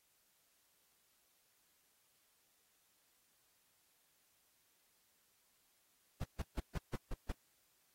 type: noise bursts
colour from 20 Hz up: brown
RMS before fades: -38 dBFS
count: 7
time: 6.21-7.32 s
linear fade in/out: 5 ms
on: 30 ms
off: 150 ms
effects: white hiss -75 dBFS RMS until 7.94 s + AAC 48 kbps